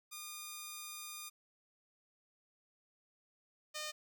5% pulse tone pair in turn, 1216 / 609.5 Hz, D#6 / D#5, -40 / -36 cents, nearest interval octave, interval 1196 cents, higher first, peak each -33 / -29 dBFS, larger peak second, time 0.11-1.3 / 3.74-3.92 s, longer first, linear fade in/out 20 ms, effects none

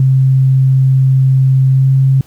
sine tone with pitch glide, 132.5 to 133.88 Hz, C3 to C3, +22 to +40 cents, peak -6 dBFS, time 0-2.21 s, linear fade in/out 2 ms, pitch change +18 cents, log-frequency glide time 1.71-1.91 s, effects pink hiss -47 dBFS RMS until 2.26 s

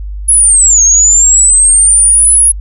sine linear two-way sweep, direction down then up, 10548 to 6420 to 10548 Hz, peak -3 dBFS, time 0.28-2.52 s, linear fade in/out 10 ms, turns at 0.83 s, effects added 50 Hz sine -18 dBFS peak until 2.6 s

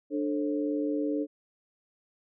sine tone cluster, 295.6 / 439.6 / 538 Hz, D4 / A4 / C5, +11 / -2 / +48 cents, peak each -28 / -33 / -36 dBFS, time 0.1-1.27 s, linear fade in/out 50 ms, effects none

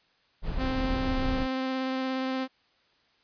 brown noise, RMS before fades -30 dBFS, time 0.42-1.47 s, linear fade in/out 50 ms
sawtooth tone with vibrato, 261.6 Hz, C4, in tune, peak -24 dBFS, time 0.57-2.48 s, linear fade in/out 50 ms, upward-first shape sine, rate 17 Hz, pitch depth 10 cents each way
effects white hiss -66 dBFS RMS until 3.23 s + resampled to 11025 Hz

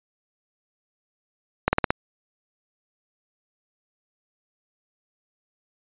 slowing click train, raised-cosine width 0.5 ms, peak -3 dBFS, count 5, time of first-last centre 1.68-1.905 s, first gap 50 ms, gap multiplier 1.08, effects resampled to 8000 Hz

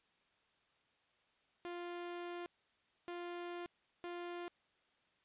sawtooth tone bursts at uneven times, 349.2 Hz, F4, in tune, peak -39 dBFS, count 3, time 1.65-2.46 / 3.08-3.66 / 4.04-4.48 s, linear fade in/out 0 ms, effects white hiss -75 dBFS RMS until 5.24 s + resampled to 8000 Hz

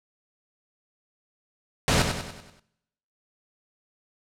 pink noise with echo, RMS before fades -21 dBFS, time 1.88-2.02 s, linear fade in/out 0 ms, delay 96 ms, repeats 6, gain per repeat -6 dB, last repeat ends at 2.596 s, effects noise-tail reverb RT60 0.9 s tail -21 dB re dry + low-pass 8000 Hz 12 dB/octave

